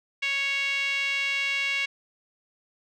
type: tone with band-pass filter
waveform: 5% pulse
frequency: 554.4 Hz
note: C#5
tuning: in tune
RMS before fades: -27 dBFS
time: 0.22-1.86 s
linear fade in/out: 10 ms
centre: 2400 Hz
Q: 5.2
effects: none